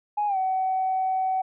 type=tone with pitch glide; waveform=sine; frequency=833 to 755.1 Hz; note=G#5 to F#5; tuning=+5 to +35 cents; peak=-21 dBFS; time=0.17-1.42 s; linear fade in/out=10 ms; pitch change=-170 cents; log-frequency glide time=0.27-0.37 s; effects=tanh soft clip ceiling -17 dBFS